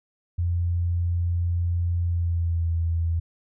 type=tone with pitch glide; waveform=sine; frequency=86.6 to 83.36 Hz; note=F2 to E2; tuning=-14 to +20 cents; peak=-21 dBFS; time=0.38-3.2 s; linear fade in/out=10 ms; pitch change=-66 cents; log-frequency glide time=2.03-2.7 s; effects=none